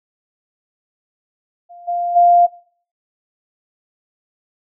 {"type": "tone with level steps", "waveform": "sine", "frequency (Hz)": 698.5, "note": "F5", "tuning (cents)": 0, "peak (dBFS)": [-36, -17, -7], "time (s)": [1.69, 2.47], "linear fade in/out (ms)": 20, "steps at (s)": [1.87, 2.15], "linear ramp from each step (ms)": 20, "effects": ["noise-tail reverb RT60 0.5 s tail -20 dB re dry"]}